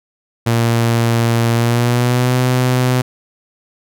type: tone with pitch glide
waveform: sawtooth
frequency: 116.54 to 126.36 Hz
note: A#2 to B2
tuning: 0 to +40 cents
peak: -8 dBFS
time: 0.46-3.02 s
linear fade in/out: 10 ms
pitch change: +140 cents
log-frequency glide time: 1.53-2.37 s
effects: none